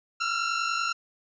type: tone pair together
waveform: sawtooth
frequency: 1337 / 1387.3 Hz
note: E6 / F6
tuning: +24 / -12 cents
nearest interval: minor second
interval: 64 cents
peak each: -25 dBFS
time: 0.2-0.93 s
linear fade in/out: 10 ms
effects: resampled to 16000 Hz